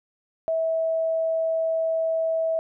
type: tone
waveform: sine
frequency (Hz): 650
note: E5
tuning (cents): -24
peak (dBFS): -21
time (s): 0.48-2.59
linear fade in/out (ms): 0
effects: none